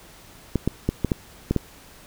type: clicks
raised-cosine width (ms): 3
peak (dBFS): -7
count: 7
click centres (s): 0.557 / 0.676 / 0.89 / 1.047 / 1.118 / 1.51 / 1.563
effects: pink hiss -48 dBFS RMS until 2.06 s